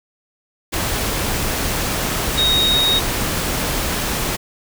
sine tone in noise, 3755 Hz, A#7, 12 cents sharp, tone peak -14 dBFS, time 2.37-3 s, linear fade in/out 20 ms, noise pink, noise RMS -21 dBFS, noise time 0.72-4.37 s, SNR +4 dB, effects none

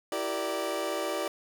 30% pulse chord, E half-diminished seventh, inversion none, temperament equal with one note detuned, 329.6 / 384.6 / 466.2 / 587.3 Hz, E4 / G4 / Bb4 / D5, 0 / -33 / 0 / 0 cents, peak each -34 / -33 / -36 / -30 dBFS, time 0.12-1.28 s, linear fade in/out 2 ms, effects none

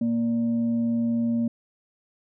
sine tone with frequency modulation, 233.1 Hz, A#3, in tune, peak -21 dBFS, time 0.01-1.48 s, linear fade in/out 5 ms, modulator 350 Hz, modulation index 0.27, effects none

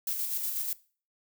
violet noise with tremolo, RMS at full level -31 dBFS, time 0.07-0.73 s, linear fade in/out 2 ms, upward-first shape square, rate 8.2 Hz, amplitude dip 35%, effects noise-tail reverb RT60 0.4 s tail -20 dB re dry

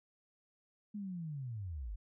sine linear sweep, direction down, 212.6 to 43.31 Hz, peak -39 dBFS, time 0.94-1.96 s, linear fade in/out 10 ms, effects none

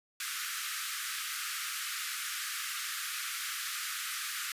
pink high-pass noise, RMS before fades -37 dBFS, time 0.2-4.52 s, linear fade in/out 2 ms, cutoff 1200 Hz, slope 96 dB/octave, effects resampled to 32000 Hz

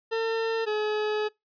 40% pulse tone pair in turn, 451.7 / 425 Hz, A4 / G#4, +45 / +40 cents, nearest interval minor second, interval 105 cents, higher first, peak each -24 dBFS, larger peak neither, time 0.11-0.66 / 0.66-1.29 s, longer second, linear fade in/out 20 ms, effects noise-tail reverb RT60 0.2 s tail -26 dB re dry + resampled to 11025 Hz

